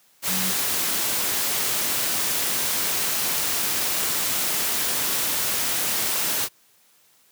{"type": "tone in noise", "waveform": "sine", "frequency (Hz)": 187.2, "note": "F#3", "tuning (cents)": 20, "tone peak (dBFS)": -30, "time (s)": [0.27, 0.54], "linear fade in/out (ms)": 50, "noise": "white", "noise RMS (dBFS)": -24, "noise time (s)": [0.22, 6.49], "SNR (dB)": -9, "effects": ["white hiss -59 dBFS RMS until 7.31 s", "high-pass 100 Hz 12 dB/octave"]}